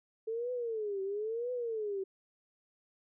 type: tone with vibrato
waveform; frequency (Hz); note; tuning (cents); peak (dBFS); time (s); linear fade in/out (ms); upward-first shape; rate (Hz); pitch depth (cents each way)
sine; 438.5; A4; -6; -33; 0.27-2.04; 10; triangle; 1; 240
effects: none